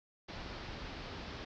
pink low-pass noise, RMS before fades -45 dBFS, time 0.28-1.45 s, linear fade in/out 10 ms, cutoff 5200 Hz, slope 48 dB/octave, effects none

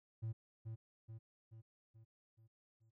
triangle tone with echo, 111.8 Hz, A2, 28 cents sharp, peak -36 dBFS, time 0.22-0.33 s, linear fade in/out 20 ms, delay 430 ms, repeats 6, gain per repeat -5 dB, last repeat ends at 2.91 s, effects tanh soft clip ceiling -33 dBFS

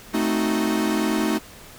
45% pulse chord, A diminished seventh, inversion none, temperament equal, 220 / 261.6 / 311.1 / 370 Hz, A3 / C4 / Eb4 / Gb4, 0 / 0 / 0 / 0 cents, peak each -24 / -29 / -24 / -28 dBFS, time 0.13-1.39 s, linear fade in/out 20 ms, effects pink hiss -44 dBFS RMS until 1.78 s

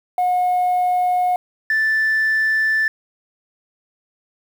sine tone pair in turn, 724 / 1760.2 Hz, F#5 / A6, -38 / 0 cents, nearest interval octave + minor third, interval 1538 cents, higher second, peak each -13 dBFS, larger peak neither, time 0.18-1.36 / 1.7-2.88 s, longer neither, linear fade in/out 2 ms, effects tanh soft clip ceiling -13 dBFS + 7-bit

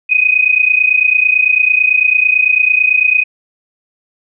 sine tone pair together, 2489 / 2518 Hz, D#7 / D#7, 0 / +20 cents, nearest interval unison, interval 20 cents, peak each -11 dBFS, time 0.09-3.24 s, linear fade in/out 20 ms, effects none

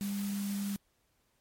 sine tone in noise, 200.6 Hz, G3, 40 cents sharp, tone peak -32 dBFS, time 0.01-0.76 s, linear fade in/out 0 ms, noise white, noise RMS -45 dBFS, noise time 0.01-0.76 s, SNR +10 dB, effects pink hiss -74 dBFS RMS until 1.4 s + MP3 64 kbps

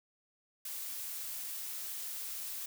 blue noise, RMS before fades -41 dBFS, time 0.65-2.66 s, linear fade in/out 5 ms, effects none

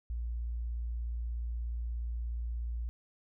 sine tone, 58.4 Hz, A#1, 4 cents sharp, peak -33 dBFS, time 0.1-2.89 s, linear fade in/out 0 ms, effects none

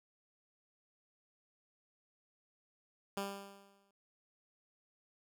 10% pulse tone with exponential decay, 198.3 Hz, G3, 20 cents sharp, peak -27 dBFS, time 3.17-3.91 s, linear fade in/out 2 ms, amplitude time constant 160 ms, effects none

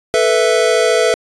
square chord, A suspended second, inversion none, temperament equal, 440 / 493.9 / 659.3 Hz, A4 / B4 / E5, 0 / 0 / 0 cents, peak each -16 dBFS, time 0.14-1.14 s, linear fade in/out 0 ms, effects resampled to 22050 Hz

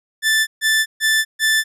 sawtooth tone bursts, 1760 Hz, A6, in tune, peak -10 dBFS, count 4, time 0.22-1.64 s, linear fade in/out 50 ms, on 250 ms, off 140 ms, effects resampled to 32000 Hz

